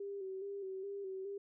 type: tone with vibrato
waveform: sine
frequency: 390 Hz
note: G4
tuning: 9 cents flat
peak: -40 dBFS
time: 0-1.38 s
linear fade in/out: 5 ms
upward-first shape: square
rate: 2.4 Hz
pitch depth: 42 cents each way
effects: none